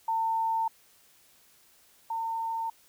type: tone pair in turn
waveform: sine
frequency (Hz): 900 / 906.8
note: A5 / A#5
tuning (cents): +39 / -48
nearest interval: unison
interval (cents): 13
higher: second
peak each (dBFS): -25 / -29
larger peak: first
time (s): 0.08-0.68 / 2.1-2.7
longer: neither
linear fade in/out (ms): 5
effects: white hiss -61 dBFS RMS until 2.88 s